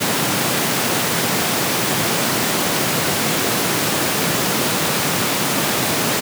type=high-pass noise; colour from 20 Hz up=pink; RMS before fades=-19 dBFS; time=0-6.21 s; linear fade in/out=20 ms; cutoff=130 Hz; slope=24 dB/octave; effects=none